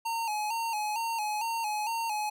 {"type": "tone with vibrato", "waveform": "square", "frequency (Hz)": 880, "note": "A5", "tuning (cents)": 0, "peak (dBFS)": -30, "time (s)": [0.05, 2.3], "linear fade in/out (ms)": 10, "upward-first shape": "square", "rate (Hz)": 2.2, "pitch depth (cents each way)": 70, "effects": []}